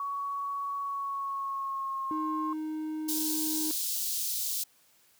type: tone with pitch glide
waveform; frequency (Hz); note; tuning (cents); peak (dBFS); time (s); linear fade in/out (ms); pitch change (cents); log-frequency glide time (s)
sine; 1121 to 1069.1; C#6 to C6; +19 to +37; -31; 0-2.53; 2; -82; 0.8-2.24
type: tone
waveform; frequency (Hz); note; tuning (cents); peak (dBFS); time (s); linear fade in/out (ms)
triangle; 311.1; D#4; 0; -30; 2.11-3.71; 0
type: high-pass noise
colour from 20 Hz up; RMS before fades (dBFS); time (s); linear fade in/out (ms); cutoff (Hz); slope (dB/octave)
white; -32; 3.08-4.64; 10; 3800; 24
effects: white hiss -64 dBFS RMS until 5.19 s + high-pass 80 Hz 12 dB/octave